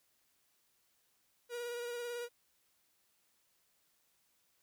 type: tone with vibrato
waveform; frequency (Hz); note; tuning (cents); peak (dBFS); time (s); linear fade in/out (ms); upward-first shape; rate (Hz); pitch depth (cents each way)
45% pulse; 479.3; A#4; +48; -39; 1.49-2.29; 50; sine; 18; 22
effects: white hiss -75 dBFS RMS until 4.62 s